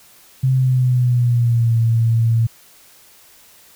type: tone with pitch glide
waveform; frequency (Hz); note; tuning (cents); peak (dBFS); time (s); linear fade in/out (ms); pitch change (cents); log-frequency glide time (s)
sine; 130.81 to 114.54; C3 to A#2; 0 to -30; -12; 0.43-2.47; 10; -230; 0.53-1.77
effects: white hiss -48 dBFS RMS until 3.75 s